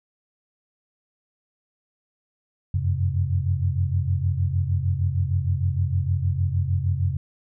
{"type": "tone cluster", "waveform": "sine", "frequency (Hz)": [89.5, 96, 133.3], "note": ["F2", "G2", "C3"], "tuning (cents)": [43, -36, 33], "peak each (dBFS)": [-23, -25, -26], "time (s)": [2.74, 7.17], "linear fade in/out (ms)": 5, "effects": []}